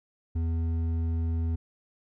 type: tone with hard clipping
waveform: sine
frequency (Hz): 82.41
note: E2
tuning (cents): 0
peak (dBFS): -27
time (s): 0.35-1.56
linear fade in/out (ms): 10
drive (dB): 7
effects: none